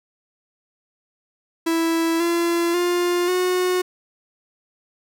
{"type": "tone with pitch steps", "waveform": "45% pulse", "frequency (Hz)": [329.6, 340.8, 352.4, 364.4], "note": ["E4", "F4", "F4", "F#4"], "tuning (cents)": [0, -42, 16, -26], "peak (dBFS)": -18, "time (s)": [1.66, 3.82], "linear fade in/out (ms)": 10, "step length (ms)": 540, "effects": []}